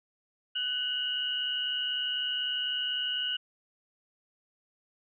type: tone cluster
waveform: sine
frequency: 1498 / 2874 / 3014 Hz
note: F#6 / F7 / F#7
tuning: +21 / +49 / +31 cents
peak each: -38 / -30 / -36 dBFS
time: 0.55-3.37 s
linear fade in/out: 10 ms
effects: none